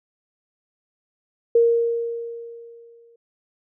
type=tone with exponential decay; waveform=sine; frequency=466.2 Hz; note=A#4; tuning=in tune; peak=-11 dBFS; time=1.55-3.16 s; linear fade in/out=5 ms; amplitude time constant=350 ms; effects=none